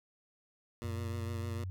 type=tone with vibrato; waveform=15% pulse; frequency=116.54 Hz; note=A#2; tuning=in tune; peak=-34 dBFS; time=0.82-1.64 s; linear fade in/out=0 ms; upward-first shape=triangle; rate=6.6 Hz; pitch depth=42 cents each way
type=tone; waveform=sine; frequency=92.5 Hz; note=F#2; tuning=in tune; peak=-36 dBFS; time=0.84-1.7 s; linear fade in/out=0 ms
effects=none